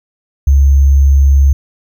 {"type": "tone with sample-and-hold", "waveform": "sine", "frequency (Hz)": 69.3, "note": "C#2", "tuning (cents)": 0, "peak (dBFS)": -4, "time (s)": [0.47, 1.53], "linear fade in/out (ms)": 5, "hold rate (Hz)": 6300, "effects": []}